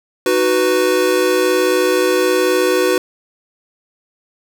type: chord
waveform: square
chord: B major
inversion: first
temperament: equal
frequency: 311.1 / 370 / 493.9 Hz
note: D#4 / F#4 / B4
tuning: 0 / 0 / 0 cents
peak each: -22 / -16 / -17 dBFS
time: 0.26-2.98 s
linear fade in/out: 2 ms
effects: none